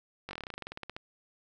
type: slowing click train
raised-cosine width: 0.3 ms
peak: -23 dBFS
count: 18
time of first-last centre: 0.29-0.965 s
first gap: 20 ms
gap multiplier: 1.08
effects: none